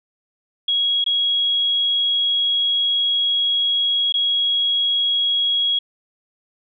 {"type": "tone with dropouts", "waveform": "sine", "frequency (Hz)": 3313, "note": "G#7", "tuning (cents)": -5, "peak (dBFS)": -16, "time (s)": [0.68, 5.79], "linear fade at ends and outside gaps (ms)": 5, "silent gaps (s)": [[1.042, 1.062], [4.124, 4.14]], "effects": []}